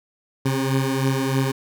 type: beating tone pair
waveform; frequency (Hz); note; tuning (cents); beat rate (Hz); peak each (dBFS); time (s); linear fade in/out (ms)
20% pulse; 133.1 / 136.3; C3 / C#3; +30 / -29; 3.2; -16 / -20; 0.45-1.52; 10
effects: none